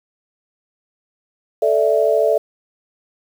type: chord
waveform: sine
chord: A suspended fourth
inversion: none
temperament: just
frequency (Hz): 440 / 586.7 / 660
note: A4 / D5 / E5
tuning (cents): 0 / -2 / +2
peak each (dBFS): -17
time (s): 1.62-2.38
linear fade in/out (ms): 5
effects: 7-bit